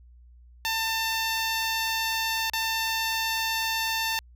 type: tone with dropouts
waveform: 10% pulse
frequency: 896 Hz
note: A5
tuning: 31 cents sharp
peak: -17 dBFS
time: 0.65-4.19 s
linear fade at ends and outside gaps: 0 ms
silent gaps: 2.498-2.535 s
effects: added 60 Hz sine -49 dBFS peak until 4.35 s